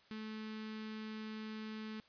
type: tone with notch filter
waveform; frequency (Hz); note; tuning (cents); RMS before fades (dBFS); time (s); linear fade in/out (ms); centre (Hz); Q
sawtooth; 217.2; A3; -22; -45; 0.11-2; 0; 660; 0.73
effects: white hiss -66 dBFS RMS until 2.08 s + resampled to 11025 Hz